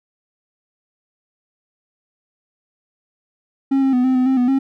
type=tone with pitch steps; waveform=triangle; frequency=271.3 / 267.8 / 249.4 / 259.4 / 254 / 264.1 / 246.8 / 269.3 Hz; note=C#4 / C4 / B3 / C4 / B3 / C4 / B3 / C#4; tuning=-37 / +40 / +17 / -15 / +49 / +16 / -1 / -50 cents; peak=-11 dBFS; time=3.71-4.59 s; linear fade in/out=10 ms; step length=110 ms; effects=none